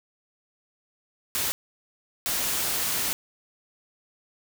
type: noise bursts at uneven times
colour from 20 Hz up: white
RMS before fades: -27 dBFS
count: 2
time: 1.35-1.52 / 2.26-3.13 s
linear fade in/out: 0 ms
effects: none